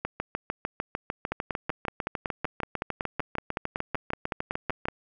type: two click trains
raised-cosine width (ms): 0.5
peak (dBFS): -13 / -14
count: 20 / 33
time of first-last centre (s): 1.32-4.885 / 0.05-4.855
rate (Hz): 5.33 / 6.66
effects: none